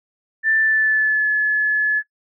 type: tone with pitch glide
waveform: sine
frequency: 1771 to 1713.6 Hz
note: A6 to A6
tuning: +11 to -46 cents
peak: -14 dBFS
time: 0.43-2.03 s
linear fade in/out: 50 ms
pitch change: -57 cents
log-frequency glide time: 0.57-1.29 s
effects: noise-tail reverb RT60 0.1 s tail -21 dB re dry